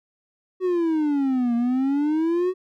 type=exponential two-way sweep; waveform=triangle; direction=down then up; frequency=375.8 to 233.1 to 375.8 Hz; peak=-17 dBFS; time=0.6-2.54 s; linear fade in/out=50 ms; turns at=1.55 s; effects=none